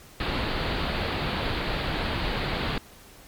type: low-pass noise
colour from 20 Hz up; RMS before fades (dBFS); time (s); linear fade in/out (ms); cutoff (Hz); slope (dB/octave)
pink; -28; 0.2-2.78; 2; 4600; 96
effects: pink hiss -50 dBFS RMS until 3.27 s + MP3 96 kbps